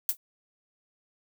violet noise with exponential decay, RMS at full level -20 dBFS, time 0.09-0.17 s, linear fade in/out 1 ms, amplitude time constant 16 ms, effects none

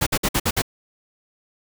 pink noise bursts, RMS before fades -20 dBFS, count 6, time 0.01-0.621 s, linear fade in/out 10 ms, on 56 ms, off 55 ms, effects none

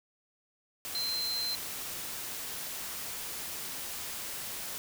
sine tone in noise, 4111 Hz, C8, 31 cents flat, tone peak -31 dBFS, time 0.95-1.55 s, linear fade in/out 0 ms, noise white, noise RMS -39 dBFS, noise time 0.85-4.78 s, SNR +5 dB, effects none

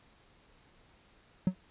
triangle tone with exponential decay, 185 Hz, F#3, in tune, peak -18 dBFS, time 1.47-1.55 s, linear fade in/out 2 ms, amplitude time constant 17 ms, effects pink hiss -63 dBFS RMS until 1.7 s + resampled to 8000 Hz

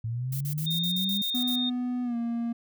sine linear sweep, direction up, 110 to 204.1 Hz, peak -28 dBFS, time 0.04-1.22 s, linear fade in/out 5 ms
violet noise bursts, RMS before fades -37 dBFS, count 10, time 0.32-1.559 s, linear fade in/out 5 ms, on 87 ms, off 41 ms
sine tone, 3670 Hz, A#7, 28 cents flat, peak -27 dBFS, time 0.66-1.7 s, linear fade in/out 10 ms
triangle tone with pitch glide, 247.7 to 233.9 Hz, B3 to A#3, +5 to +6 cents, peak -25 dBFS, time 1.34-2.53 s, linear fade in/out 10 ms, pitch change -99 cents, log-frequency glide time 2.03-2.16 s
effects none

